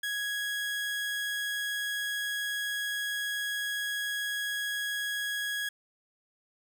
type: tone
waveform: 30% pulse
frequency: 1661.2 Hz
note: G#6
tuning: in tune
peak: -28 dBFS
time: 0.03-5.69 s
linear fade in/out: 5 ms
effects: none